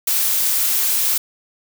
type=noise; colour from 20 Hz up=blue; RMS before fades=-18 dBFS; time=0.07-1.18 s; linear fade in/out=5 ms; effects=none